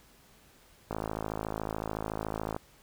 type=click train; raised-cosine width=1 ms; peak=-19 dBFS; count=90; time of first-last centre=0.91-2.564 s; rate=53.8 Hz; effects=pink hiss -60 dBFS RMS until 2.82 s